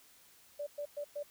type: tone bursts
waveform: sine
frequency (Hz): 582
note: D5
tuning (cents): -16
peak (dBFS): -36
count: 4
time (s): 0.59-1.232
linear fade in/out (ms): 10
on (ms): 78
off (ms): 110
effects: white hiss -62 dBFS RMS until 1.3 s